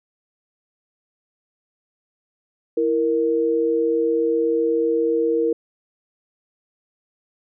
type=tone pair together; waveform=sine; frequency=329.6 / 466.1 Hz; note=E4 / A#4; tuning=0 / 0 cents; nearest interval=tritone; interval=600 cents; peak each=-22 / -18 dBFS; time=2.77-5.53 s; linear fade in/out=5 ms; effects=none